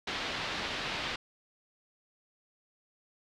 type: low-pass noise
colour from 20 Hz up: white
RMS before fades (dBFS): -36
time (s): 0.07-1.16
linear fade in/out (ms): 5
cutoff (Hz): 4000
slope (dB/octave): 24
effects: none